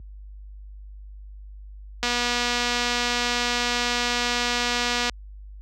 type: click train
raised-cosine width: 0.2 ms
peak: -7 dBFS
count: 743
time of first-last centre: 2.03-5.096 s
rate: 242 Hz
effects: added 50 Hz sine -26 dBFS peak until 5.61 s + high-pass 100 Hz 12 dB/octave